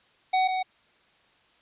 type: tone pair in turn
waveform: square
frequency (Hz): 750 / 747.2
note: F#5 / F#5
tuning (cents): +23 / +17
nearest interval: unison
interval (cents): 6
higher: first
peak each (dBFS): -21 / -26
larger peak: first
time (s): 0.33-0.48 / 0.48-0.63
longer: neither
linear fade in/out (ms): 10
effects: white hiss -62 dBFS RMS until 1.61 s + resampled to 8000 Hz